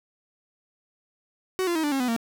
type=tone with pitch steps; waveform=45% pulse; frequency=374.1 / 345 / 318.2 / 293.5 / 270.7 / 249.7 / 230.3 Hz; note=F#4 / F4 / D#4 / D4 / C#4 / B3 / A#3; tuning=+19 / -21 / +39 / -1 / -41 / +19 / -21 cents; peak=-23 dBFS; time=1.59-2.164 s; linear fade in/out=0 ms; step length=82 ms; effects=none

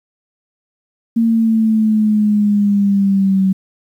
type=exponential sweep; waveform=sine; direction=down; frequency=230 to 189.6 Hz; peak=-10 dBFS; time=1.16-3.53 s; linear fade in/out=10 ms; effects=8-bit

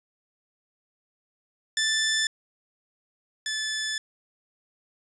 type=tone pair in turn; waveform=15% pulse; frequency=1760 / 1739.8 Hz; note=A6 / A6; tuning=0 / -20 cents; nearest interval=unison; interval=20 cents; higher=first; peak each=-16 / -21 dBFS; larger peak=first; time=1.77-2.27 / 3.46-3.98 s; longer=second; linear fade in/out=2 ms; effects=resampled to 22050 Hz + 9-bit

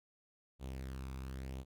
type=tone with flanger; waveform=sawtooth; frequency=65.8 Hz; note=C2; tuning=10 cents sharp; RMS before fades=-44 dBFS; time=0.59-1.65 s; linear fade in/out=50 ms; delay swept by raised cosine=0.28 to 0.83 ms; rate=0.94 Hz; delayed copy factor=+0.5; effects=none

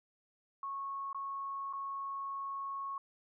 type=tone with dropouts; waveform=sine; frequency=1100 Hz; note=C#6; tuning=14 cents flat; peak=-37 dBFS; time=0.63-2.98 s; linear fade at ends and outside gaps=2 ms; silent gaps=1.13-1.146 / 1.728-1.734 s; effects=none

